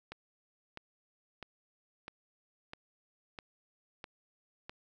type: click train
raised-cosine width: 0.3 ms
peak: -27 dBFS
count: 8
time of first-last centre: 0.12-4.695 s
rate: 1.53 Hz
effects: none